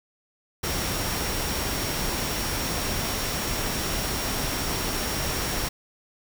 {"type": "tone in noise", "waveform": "sine", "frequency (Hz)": 5580, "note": "F8", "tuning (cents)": -2, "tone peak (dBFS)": -36, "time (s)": [0.63, 5.69], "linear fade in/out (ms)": 10, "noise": "pink", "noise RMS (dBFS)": -28, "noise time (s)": [0.63, 5.69], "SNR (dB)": -11, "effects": []}